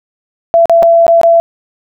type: tone with dropouts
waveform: sine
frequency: 672 Hz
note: E5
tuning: 33 cents sharp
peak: -3 dBFS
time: 0.54-1.4 s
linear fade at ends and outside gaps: 0 ms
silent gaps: 0.656-0.696 / 0.825-0.83 / 1.066-1.08 / 1.214-1.233 s
effects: none